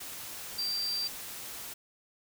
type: tone in noise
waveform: sine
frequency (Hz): 4699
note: D8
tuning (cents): 0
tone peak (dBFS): -30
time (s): 0.58-1.08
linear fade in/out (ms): 10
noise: white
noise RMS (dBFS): -42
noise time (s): 0-1.74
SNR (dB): +9
effects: none